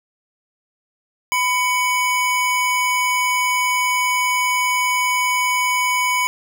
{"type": "tone pair together", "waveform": "square", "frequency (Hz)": [1000, 2245], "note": ["B5", "C#7"], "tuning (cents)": [21, 21], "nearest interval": "octave + major second", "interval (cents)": 1400, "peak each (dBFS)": -20, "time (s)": [1.32, 6.27], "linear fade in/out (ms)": 0, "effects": []}